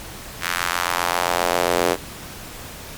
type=tone with high-pass filter sweep; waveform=square; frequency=43.75 Hz; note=F1; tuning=4 cents sharp; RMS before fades=-21 dBFS; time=0.4-1.97 s; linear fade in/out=50 ms; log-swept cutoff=1600 to 410 Hz; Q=1.5; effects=pink hiss -36 dBFS RMS until 2.97 s + MP3 96 kbps